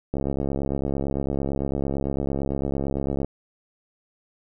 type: click train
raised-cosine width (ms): 2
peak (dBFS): -13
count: 215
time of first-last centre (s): 0.14-3.246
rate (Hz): 68.9
effects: none